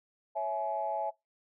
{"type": "chord", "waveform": "sine", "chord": "C# minor", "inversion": "none", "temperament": "equal with one note detuned", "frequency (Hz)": [554.4, 659.3, 846.6], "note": ["C#5", "E5", "G#5"], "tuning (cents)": [0, 0, 33], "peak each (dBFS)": [-38, -33, -33], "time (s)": [0.35, 1.11], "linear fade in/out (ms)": 20, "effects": ["noise-tail reverb RT60 0.2 s tail -23 dB re dry", "tanh soft clip ceiling -21 dBFS"]}